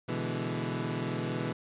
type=chord; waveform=20% pulse; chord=E dominant seventh; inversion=second; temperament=equal with one note detuned; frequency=123.47 / 146.83 / 164.81 / 209.2 Hz; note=B2 / D3 / E3 / G#3; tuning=0 / 0 / 0 / +13 cents; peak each=-30 / -34 / -31 / -34 dBFS; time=0.08-1.53 s; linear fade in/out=10 ms; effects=resampled to 8000 Hz + 10-bit